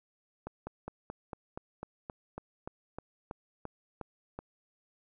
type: slowing click train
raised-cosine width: 1 ms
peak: -25 dBFS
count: 15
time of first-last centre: 0.47-4.39 s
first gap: 200 ms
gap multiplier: 1.05
effects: none